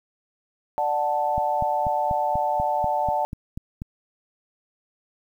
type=chord; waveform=sine; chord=D major; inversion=none; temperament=equal with one note detuned; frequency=591.4 / 740 / 880 Hz; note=D5 / F#5 / A5; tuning=+12 / 0 / 0 cents; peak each=-27 / -25 / -24 dBFS; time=0.78-3.25 s; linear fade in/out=0 ms
type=click train; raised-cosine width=5 ms; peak=-19 dBFS; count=11; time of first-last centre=1.38-3.819 s; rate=4.1 Hz
effects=9-bit